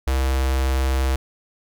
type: tone with notch filter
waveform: square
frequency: 65.8 Hz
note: C2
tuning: 10 cents sharp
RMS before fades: -20 dBFS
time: 0.07-1.16 s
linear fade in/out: 5 ms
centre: 170 Hz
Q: 0.74
effects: none